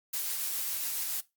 blue noise with tremolo, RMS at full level -32 dBFS, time 0.13-1.21 s, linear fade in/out 10 ms, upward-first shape triangle, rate 7.2 Hz, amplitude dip 25%, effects noise-tail reverb RT60 0.2 s tail -18 dB re dry + Opus 48 kbps

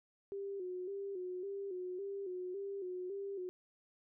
sine tone with vibrato, 380 Hz, F#4, 46 cents sharp, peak -39 dBFS, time 0.32-3.49 s, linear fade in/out 0 ms, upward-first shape square, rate 1.8 Hz, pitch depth 74 cents each way, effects none

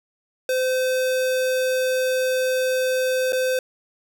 square tone with dropouts, 514 Hz, C5, 31 cents flat, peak -20 dBFS, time 0.49-3.59 s, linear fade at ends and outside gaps 2 ms, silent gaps 3.323-3.33 s, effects none

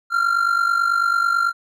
triangle tone with amplitude modulation, 1382 Hz, F6, 19 cents flat, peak -11 dBFS, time 0.1-1.53 s, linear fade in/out 50 ms, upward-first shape sine, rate 49.1 Hz, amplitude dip 70%, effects none

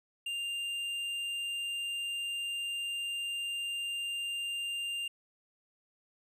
triangle tone with tanh clipping, 2795 Hz, F7, 1 cent sharp, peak -35 dBFS, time 0.26-5.08 s, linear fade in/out 5 ms, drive 12 dB, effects none

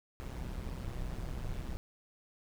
brown noise with amplitude modulation, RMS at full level -36 dBFS, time 0.2-1.77 s, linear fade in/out 0 ms, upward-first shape sine, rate 127 Hz, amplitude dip 70%, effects none

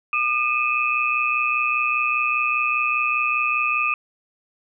sine tone cluster, 1210 / 2470 / 2595 Hz, D#6 / D#7 / E7, -49 / -13 / -28 cents, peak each -23 dBFS, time 0.13-3.94 s, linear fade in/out 2 ms, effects none

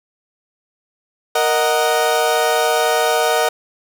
30% pulse chord, D# minor, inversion second, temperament equal, 466.2 / 622.3 / 740 Hz, A#4 / D#5 / F#5, 0 / 0 / 0 cents, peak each -16 dBFS, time 1.35-3.49 s, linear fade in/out 5 ms, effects none

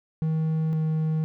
triangle tone pair in turn, 158.7 / 157.51 Hz, D#3 / D#3, +35 / +22 cents, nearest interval unison, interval 13 cents, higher first, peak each -20 dBFS, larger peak neither, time 0.22-0.73 / 0.73-1.24 s, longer neither, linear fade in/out 0 ms, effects none

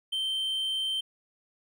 triangle tone, 3118 Hz, G7, 10 cents flat, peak -26 dBFS, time 0.12-1.01 s, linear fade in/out 10 ms, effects none

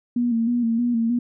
sine tone with vibrato, 234.9 Hz, A#3, 13 cents sharp, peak -18 dBFS, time 0.16-1.19 s, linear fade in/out 5 ms, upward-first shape square, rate 3.2 Hz, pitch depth 47 cents each way, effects none

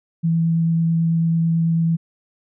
sine tone with vibrato, 165.1 Hz, E3, 3 cents sharp, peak -15 dBFS, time 0.23-1.97 s, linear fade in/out 20 ms, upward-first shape sine, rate 9.1 Hz, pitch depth 8 cents each way, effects none

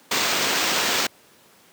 violet noise with sample-and-hold, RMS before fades -22 dBFS, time 0.11-1.07 s, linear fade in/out 5 ms, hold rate 11025 Hz, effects pink hiss -53 dBFS RMS until 1.72 s + high-pass 200 Hz 12 dB/octave

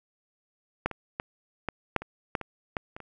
clicks, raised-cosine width 0.5 ms, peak -10 / -21 / -15 / -14 / -8 / -24 / -12 / -21 / -14 / -25 / -28 dBFS, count 11, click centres 0.86 / 0.913 / 1.199 / 1.687 / 1.963 / 2.02 / 2.352 / 2.413 / 2.768 / 2.965 / 3.003 s, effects none

